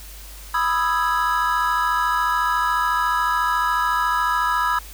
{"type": "chord", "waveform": "triangle", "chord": "E major seventh", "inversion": "second", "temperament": "equal", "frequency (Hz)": [987.8, 1244.5, 1318.5, 1661.2], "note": ["B5", "D#6", "E6", "G#6"], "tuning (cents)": [0, 0, 0, 0], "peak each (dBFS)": [-20, -22, -23, -23], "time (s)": [0.54, 4.79], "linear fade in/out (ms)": 5, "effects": ["added 50 Hz sine -38 dBFS peak until 4.93 s", "white hiss -42 dBFS RMS until 4.93 s"]}